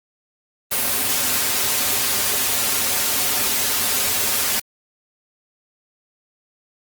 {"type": "noise with comb filter", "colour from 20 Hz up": "white", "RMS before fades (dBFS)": -20, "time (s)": [0.71, 4.6], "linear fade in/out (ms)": 10, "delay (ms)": 6.1, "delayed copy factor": -0.95, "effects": ["high-pass 80 Hz 12 dB/octave", "Opus 32 kbps"]}